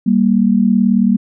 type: tone pair together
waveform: sine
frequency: 195.76 / 234.2 Hz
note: G3 / A#3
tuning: -2 / +8 cents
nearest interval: minor third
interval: 310 cents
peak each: -12 dBFS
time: 0.06-1.17 s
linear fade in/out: 10 ms
effects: none